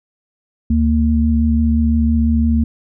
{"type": "tone pair together", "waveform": "sine", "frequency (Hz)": [74.4, 229.1], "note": ["D2", "A#3"], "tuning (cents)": [23, -30], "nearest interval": "octave + perfect fifth", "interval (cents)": 1947, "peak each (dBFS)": -14, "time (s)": [0.7, 2.64], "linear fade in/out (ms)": 5, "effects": []}